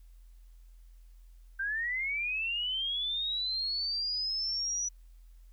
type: linear sweep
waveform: sine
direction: up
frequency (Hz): 1551 to 5910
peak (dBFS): -30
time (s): 1.59-4.89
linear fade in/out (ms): 10
effects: added 42 Hz sine -51 dBFS peak until 5.52 s + white hiss -73 dBFS RMS until 5.52 s